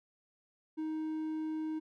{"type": "tone", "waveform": "triangle", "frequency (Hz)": 313.4, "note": "D#4", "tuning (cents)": 13, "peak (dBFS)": -32, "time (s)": [0.77, 1.8], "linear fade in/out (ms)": 20, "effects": []}